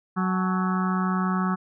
harmonic tone with a mistuned harmonic, 186 Hz, F#3, 9 cents sharp, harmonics 1 / 2 / 4 / 5 / 6 / 7 / 8 / 9, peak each -23 / -36 / -36 / -36 / -31 / -31 / -38 / -41 dBFS, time 0.16-1.56 s, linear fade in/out 20 ms, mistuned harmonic 5, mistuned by -98 cents, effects none

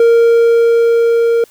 triangle tone with level ramp, 464.6 Hz, A#4, 6 cents flat, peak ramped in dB -3 to -7 dBFS, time 0-1.44 s, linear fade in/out 2 ms, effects white hiss -47 dBFS RMS until 1.5 s

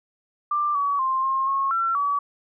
sine tone with pitch steps, 1184 / 1134 / 1053 / 1067 / 1090 / 1352 / 1141 Hz, D6 / C#6 / C6 / C6 / C#6 / E6 / C#6, +14 / +39 / +11 / +34 / -29 / +43 / +50 cents, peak -20 dBFS, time 0.51-2.19 s, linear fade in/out 5 ms, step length 240 ms, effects none

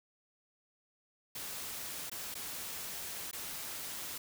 white noise with dropouts, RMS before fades -42 dBFS, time 1.35-4.18 s, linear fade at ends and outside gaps 5 ms, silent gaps 2.098-2.115 / 2.343-2.351 / 3.313-3.329 s, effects none

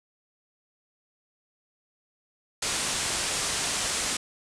white low-pass noise, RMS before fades -29 dBFS, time 2.62-4.17 s, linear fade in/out 5 ms, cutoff 9500 Hz, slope 48 dB/octave, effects none

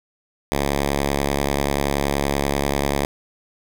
5% pulse tone, 70.4 Hz, C#2, 27 cents sharp, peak -8 dBFS, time 0.52-3.05 s, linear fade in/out 0 ms, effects none

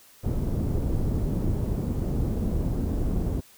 pink low-pass noise, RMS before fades -26 dBFS, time 0.23-3.41 s, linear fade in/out 20 ms, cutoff 310 Hz, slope 12 dB/octave, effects white hiss -54 dBFS RMS until 3.57 s

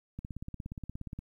click train, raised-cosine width 5 ms, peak -27 dBFS, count 18, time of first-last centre 0.19-1.19 s, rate 17 Hz, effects 11-bit

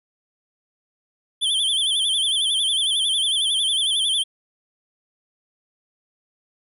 square tone with vibrato, 3293 Hz, G#7, 15 cents flat, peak -19 dBFS, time 1.41-4.24 s, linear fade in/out 20 ms, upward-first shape sine, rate 11 Hz, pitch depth 120 cents each way, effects resampled to 32000 Hz

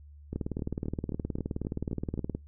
two click trains, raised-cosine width 3 ms, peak -19 / -22 dBFS, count 39 / 8, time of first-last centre 0.36-2.35 / 0.33-2.177 s, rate 19.1 / 3.79 Hz, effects noise-tail reverb RT60 0.2 s tail -25 dB re dry + added 73 Hz sine -48 dBFS peak until 2.47 s

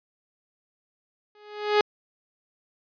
sawtooth tone with exponential growth, 418.3 Hz, G#4, 12 cents sharp, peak -11 dBFS, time 1.35-1.81 s, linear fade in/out 2 ms, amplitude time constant 100 ms, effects resampled to 11025 Hz

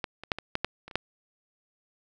clicks, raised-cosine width 0.3 ms, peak -15 / -24 / -9 / -19 / -11 / -10 / -27 / -28 / -9 dBFS, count 9, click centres 0.042 / 0.236 / 0.318 / 0.386 / 0.554 / 0.646 / 0.88 / 0.912 / 0.956 s, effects none

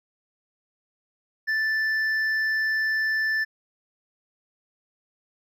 sine tone with hard clipping, 1760 Hz, A6, in tune, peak -23 dBFS, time 1.47-3.45 s, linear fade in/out 20 ms, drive 4 dB, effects none

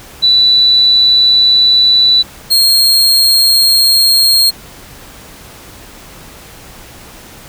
sine / 40% pulse tone pair in turn, 3966 / 4241 Hz, B7 / C8, +7 / +23 cents, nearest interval minor second, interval 116 cents, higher second, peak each -5 dBFS, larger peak neither, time 0.22-2.23 / 2.5-4.51 s, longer neither, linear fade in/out 20 ms, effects pink hiss -35 dBFS RMS until 7.48 s

